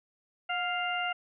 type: harmonic tone with a mistuned harmonic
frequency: 698.5 Hz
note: F5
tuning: in tune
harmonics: 1 / 2 / 3 / 4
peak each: -33 / -34 / -37 / -35 dBFS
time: 0.49-1.13 s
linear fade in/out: 10 ms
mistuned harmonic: 1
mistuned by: +51 cents
effects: none